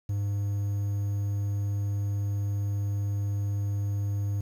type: tone with quantisation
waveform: triangle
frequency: 101.1 Hz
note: G#2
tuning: 46 cents flat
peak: -24 dBFS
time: 0.09-4.41 s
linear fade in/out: 5 ms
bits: 9
effects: none